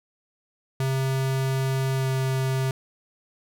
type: tone with pitch glide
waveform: square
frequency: 133.2 to 132.28 Hz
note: C3 to C3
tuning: +31 to +19 cents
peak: -23 dBFS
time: 0.8-2.71 s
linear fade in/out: 2 ms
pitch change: -12 cents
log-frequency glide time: 1.95-2.08 s
effects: none